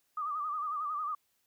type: tone with vibrato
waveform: sine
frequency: 1207 Hz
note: D6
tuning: 47 cents sharp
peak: -32 dBFS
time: 0.17-1.15 s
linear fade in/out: 5 ms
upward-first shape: sine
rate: 11 Hz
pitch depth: 82 cents each way
effects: white hiss -75 dBFS RMS until 1.46 s